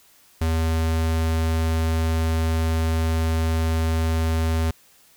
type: tone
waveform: square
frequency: 81 Hz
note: E2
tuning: 30 cents flat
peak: -20 dBFS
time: 0.41-4.71 s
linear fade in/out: 5 ms
effects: white hiss -55 dBFS RMS until 5.16 s